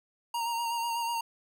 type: tone with vibrato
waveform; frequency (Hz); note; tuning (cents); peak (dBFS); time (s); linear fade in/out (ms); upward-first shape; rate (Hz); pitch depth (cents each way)
square; 932.3; A#5; 0; -30; 0.34-1.21; 5; sine; 8.1; 27
effects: none